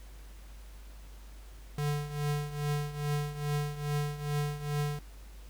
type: tone with tremolo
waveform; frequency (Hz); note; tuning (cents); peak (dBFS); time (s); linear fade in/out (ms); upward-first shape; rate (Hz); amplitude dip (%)
square; 146.7; D3; -2; -28; 1.78-4.99; 2; triangle; 2.4; 80
effects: added 50 Hz sine -46 dBFS peak until 5.49 s + pink hiss -58 dBFS RMS until 5.49 s